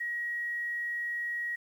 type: tone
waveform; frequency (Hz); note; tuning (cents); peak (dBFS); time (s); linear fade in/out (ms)
sine; 1900; A#6; +33; -31; 0-1.56; 10
effects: 10-bit